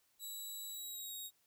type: tone with pitch glide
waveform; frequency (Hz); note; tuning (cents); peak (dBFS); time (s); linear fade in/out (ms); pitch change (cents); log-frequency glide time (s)
10% pulse; 3911 to 3773; B7 to A#7; -18 to +20; -37; 0.19-1.31; 50; -62; 0.69-1.14
effects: white hiss -75 dBFS RMS until 1.46 s